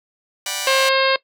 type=chord; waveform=5% pulse; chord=G major seventh; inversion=second; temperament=just; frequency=588 / 735 / 784 / 980 Hz; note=D5 / F#5 / G5 / B5; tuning=+2 / -12 / 0 / -14 cents; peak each=-19 dBFS; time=0.46-0.89 s; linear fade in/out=2 ms
type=harmonic tone; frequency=534 Hz; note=C5; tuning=35 cents sharp; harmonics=1 / 2 / 3 / 4 / 5 / 6 / 7 / 8 / 9; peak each=-18 / -21 / -23 / -24 / -25 / -26 / -26 / -27 / -28 dBFS; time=0.67-1.16 s; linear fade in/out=2 ms
effects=noise-tail reverb RT60 0.1 s tail -20 dB re dry